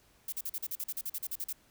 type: noise bursts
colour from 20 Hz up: violet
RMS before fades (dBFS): -36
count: 15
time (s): 0.28-1.528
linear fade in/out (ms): 5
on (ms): 44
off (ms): 42
effects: pink hiss -65 dBFS RMS until 1.7 s